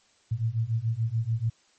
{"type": "beating tone pair", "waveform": "sine", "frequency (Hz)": [110, 116.9], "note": ["A2", "A#2"], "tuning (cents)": [0, 5], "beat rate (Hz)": 6.9, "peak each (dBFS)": [-28, -27], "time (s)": [0.31, 1.5], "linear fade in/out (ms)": 10, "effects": ["white hiss -63 dBFS RMS until 1.78 s", "MP3 32 kbps"]}